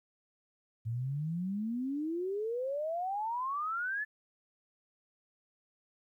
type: exponential sweep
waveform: sine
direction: up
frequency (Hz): 109.9 to 1760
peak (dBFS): -32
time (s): 0.85-4.05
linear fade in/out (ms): 20
effects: 12-bit